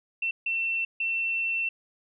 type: tone bursts at uneven times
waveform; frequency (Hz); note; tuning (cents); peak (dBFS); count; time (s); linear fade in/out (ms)
sine; 2695; E7; +38; -25; 3; 0.22-0.31 / 0.46-0.85 / 1-1.69; 5
effects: none